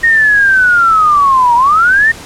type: linear two-way sweep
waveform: sine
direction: down then up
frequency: 1864.7 to 932.3 to 1854 Hz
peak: -5 dBFS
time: 0.03-2.12 s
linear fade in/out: 10 ms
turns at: 1.55 s
effects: pink hiss -30 dBFS RMS until 2.25 s + low-pass 10000 Hz 12 dB/octave